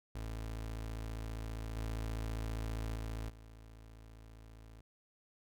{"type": "tone with level steps", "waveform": "30% pulse", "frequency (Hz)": 55, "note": "A1", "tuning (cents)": 0, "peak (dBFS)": [-37, -34, -36, -50], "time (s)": [0.15, 4.81], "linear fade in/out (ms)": 5, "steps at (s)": [1.76, 2.95, 3.29], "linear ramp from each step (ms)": 10, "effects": []}